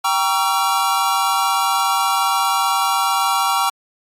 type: chord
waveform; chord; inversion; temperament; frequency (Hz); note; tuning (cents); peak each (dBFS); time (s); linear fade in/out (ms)
square; G diminished seventh; none; just; 784 / 940.8 / 1128.9 / 1354.7; G5 / Bb5 / Db6 / Fb6; 0 / +16 / +31 / +47; -22; 0.04-3.7; 10
effects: AAC 48 kbps